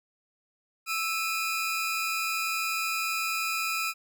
sawtooth tone pair together, 1318.5 / 2453 Hz, E6 / D#7, 0 / -25 cents, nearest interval major seventh, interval 1075 cents, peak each -27 dBFS, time 0.86-3.94 s, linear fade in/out 50 ms, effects none

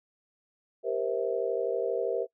sine chord, C dominant seventh, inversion second, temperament just, 392.4 / 470.9 / 523.3 / 654.1 Hz, G4 / Bb4 / C5 / E5, +2 / +18 / 0 / -14 cents, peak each -33 / -30 / -33 / -34 dBFS, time 0.83-2.27 s, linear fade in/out 50 ms, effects noise-tail reverb RT60 0.1 s tail -23 dB re dry

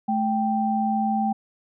sine tone pair together, 217.2 / 784 Hz, A3 / G5, -22 / 0 cents, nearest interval octave + minor seventh, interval 2222 cents, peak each -23 / -23 dBFS, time 0.08-1.33 s, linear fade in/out 10 ms, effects none

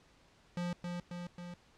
square tone with echo, 175.6 Hz, F3, 10 cents sharp, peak -35 dBFS, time 0.57-0.73 s, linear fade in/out 2 ms, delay 270 ms, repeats 3, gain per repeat -3 dB, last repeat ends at 1.54 s, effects pink hiss -65 dBFS RMS until 1.77 s + low-pass 6000 Hz 12 dB/octave

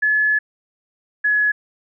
sine tone pair in turn, 1712 / 1692.3 Hz, A6 / G#6, -48 / +32 cents, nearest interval unison, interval 20 cents, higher first, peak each -14 dBFS, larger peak neither, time 0.02-0.39 / 1.24-1.52 s, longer first, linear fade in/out 10 ms, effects none

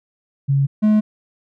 sine / triangle tone pair in turn, 138.5 / 213.3 Hz, C#3 / G#3, -1 / +46 cents, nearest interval perfect fifth, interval 747 cents, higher second, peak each -13 / -9 dBFS, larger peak second, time 0.48-0.67 / 0.82-1.01 s, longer neither, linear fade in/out 20 ms, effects none

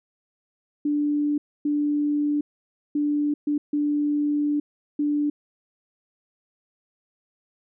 sine tone bursts at uneven times, 293.7 Hz, D4, in tune, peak -20 dBFS, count 6, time 0.85-1.38 / 1.65-2.41 / 2.95-3.34 / 3.47-3.58 / 3.73-4.6 / 4.99-5.3 s, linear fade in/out 5 ms, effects none

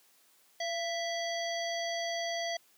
harmonic tone with a mistuned harmonic, 659.3 Hz, E5, in tune, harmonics 1 / 3 / 5 / 7 / 9, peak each -34 / -39 / -41 / -42 / -44 dBFS, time 0.6-2.57 s, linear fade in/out 5 ms, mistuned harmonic 1, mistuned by +53 cents, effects white hiss -65 dBFS RMS until 2.77 s + high-pass 200 Hz 12 dB/octave

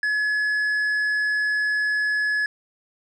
sine tone with tanh clipping, 1700 Hz, G#6, 40 cents sharp, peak -21 dBFS, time 0.03-2.46 s, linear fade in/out 2 ms, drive 5 dB, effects none

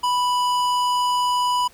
sine tone with tanh clipping, 987.8 Hz, B5, in tune, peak -20 dBFS, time 0.03-1.68 s, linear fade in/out 10 ms, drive 17 dB, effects pink hiss -51 dBFS RMS until 1.73 s

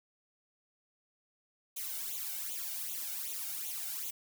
blue noise with flanger, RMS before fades -39 dBFS, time 1.76-4.11 s, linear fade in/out 10 ms, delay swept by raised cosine 0.29 to 1.39 ms, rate 2.6 Hz, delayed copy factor +0.8, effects none

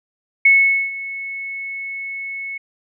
sine tone with ADSR envelope, 2200 Hz, C#7, 14 cents flat, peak -7 dBFS, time 0.45-2.58 s, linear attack 6 ms, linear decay 450 ms, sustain -18 dB, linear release 9 ms, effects none

